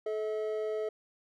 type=tone pair together; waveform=triangle; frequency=432.2 / 641 Hz; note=A4 / E5; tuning=-31 / -49 cents; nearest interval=perfect fifth; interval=682 cents; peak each=-30 / -35 dBFS; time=0.06-0.89 s; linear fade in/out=5 ms; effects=none